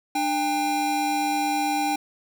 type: tone pair together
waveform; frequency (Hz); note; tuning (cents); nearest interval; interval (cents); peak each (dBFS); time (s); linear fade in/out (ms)
square; 298.5 / 800; D4 / G5; +28 / +35; octave + perfect fourth; 1707; -28 / -24; 0.15-1.96; 5
effects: none